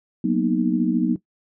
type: chord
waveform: sine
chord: B major seventh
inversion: second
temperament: equal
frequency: 185 / 233.1 / 246.9 / 311.1 Hz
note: F#3 / A#3 / B3 / D#4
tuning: 0 / 0 / 0 / 0 cents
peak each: -23 dBFS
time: 0.24-1.16 s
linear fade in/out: 5 ms
effects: noise-tail reverb RT60 0.1 s tail -17 dB re dry